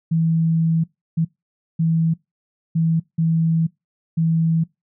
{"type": "tone bursts at uneven times", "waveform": "sine", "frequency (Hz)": 163.3, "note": "E3", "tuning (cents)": -16, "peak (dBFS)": -15, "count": 6, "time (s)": [[0.11, 0.84], [1.17, 1.25], [1.79, 2.14], [2.75, 3], [3.18, 3.67], [4.17, 4.64]], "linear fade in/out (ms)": 10, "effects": ["noise-tail reverb RT60 0.2 s tail -23 dB re dry"]}